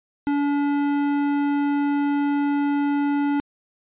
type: tone with tanh clipping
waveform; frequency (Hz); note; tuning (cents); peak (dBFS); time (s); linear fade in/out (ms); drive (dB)
sine; 286.4; D4; -43; -21; 0.27-3.4; 0; 15
effects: resampled to 8000 Hz